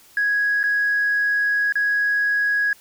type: tone with dropouts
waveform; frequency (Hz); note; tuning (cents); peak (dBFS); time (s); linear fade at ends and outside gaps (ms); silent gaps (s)
sine; 1661.2; G#6; 0; -16; 0.17-2.73; 2; 0.631-0.638 / 1.724-1.755
effects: tanh soft clip ceiling -13 dBFS + white hiss -51 dBFS RMS until 2.8 s